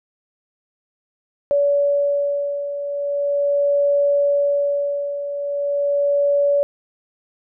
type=beating tone pair; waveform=sine; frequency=570 / 570.4 Hz; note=C#5 / C#5; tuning=+48 / +49 cents; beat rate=0.4 Hz; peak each=-23 / -17 dBFS; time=1.51-6.63 s; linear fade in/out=0 ms; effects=none